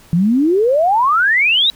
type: exponential sweep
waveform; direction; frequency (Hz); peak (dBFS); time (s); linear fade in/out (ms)
sine; up; 161.1 to 3936; -10; 0.13-1.7; 0
effects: pink hiss -46 dBFS RMS until 1.75 s